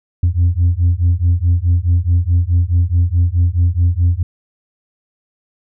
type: beating tone pair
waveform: sine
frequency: 85 / 89.7 Hz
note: F2 / F2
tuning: -46 / +47 cents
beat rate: 4.7 Hz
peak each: -12 dBFS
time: 0.23-4.23 s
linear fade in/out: 5 ms
effects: tanh soft clip ceiling -7 dBFS